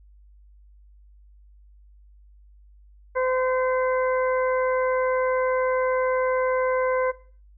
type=harmonic tone; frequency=513 Hz; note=C5; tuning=34 cents flat; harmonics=1 / 2 / 3 / 4; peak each=-22 / -28 / -32 / -34 dBFS; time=3.15-7.12 s; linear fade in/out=20 ms; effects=noise-tail reverb RT60 0.4 s tail -17 dB re dry + added 50 Hz sine -49 dBFS peak until 7.57 s